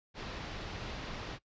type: low-pass noise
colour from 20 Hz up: pink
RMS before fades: -42 dBFS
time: 0.14-1.39 s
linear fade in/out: 50 ms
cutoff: 4900 Hz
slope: 24 dB/octave
effects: noise-tail reverb RT60 0.1 s tail -19 dB re dry + resampled to 16000 Hz